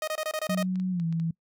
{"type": "tone bursts", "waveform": "sawtooth", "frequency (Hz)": 622.3, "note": "D#5", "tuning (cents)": 0, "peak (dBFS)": -24, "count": 8, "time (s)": [0.02, 0.628], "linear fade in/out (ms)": 2, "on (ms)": 55, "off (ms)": 24}
{"type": "tone with pitch glide", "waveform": "sine", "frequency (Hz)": [185, 164.82], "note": ["F#3", "E3"], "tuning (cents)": [0, 0], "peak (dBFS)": -25, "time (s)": [0.49, 1.31], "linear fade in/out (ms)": 5, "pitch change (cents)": -200, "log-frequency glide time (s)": [0.91, 1.05]}
{"type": "clicks", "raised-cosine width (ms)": 0.2, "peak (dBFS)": -32, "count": 6, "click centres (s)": [0.623, 0.757, 0.799, 0.999, 1.126, 1.199]}
{"effects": ["noise-tail reverb RT60 0.1 s tail -23 dB re dry"]}